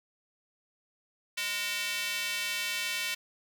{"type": "tone with high-pass filter", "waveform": "square", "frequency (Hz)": 205.7, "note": "G#3", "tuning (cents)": -16, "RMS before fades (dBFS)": -33, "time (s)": [1.37, 3.15], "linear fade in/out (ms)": 10, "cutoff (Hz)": 2400, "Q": 1.7, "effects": []}